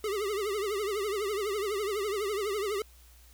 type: tone with vibrato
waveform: square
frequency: 409.2 Hz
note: G#4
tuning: 26 cents flat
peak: -30 dBFS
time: 0.04-2.82 s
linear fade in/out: 2 ms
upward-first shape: triangle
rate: 12 Hz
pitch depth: 140 cents each way
effects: added 60 Hz sine -54 dBFS peak until 3.33 s + white hiss -60 dBFS RMS until 3.33 s